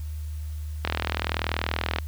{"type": "click train", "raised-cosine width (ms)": 0.3, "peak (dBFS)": -8, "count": 47, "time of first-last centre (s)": [0.85, 1.986], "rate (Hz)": 40.5, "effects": ["added 76 Hz sine -30 dBFS peak until 2.07 s", "white hiss -53 dBFS RMS until 2.07 s"]}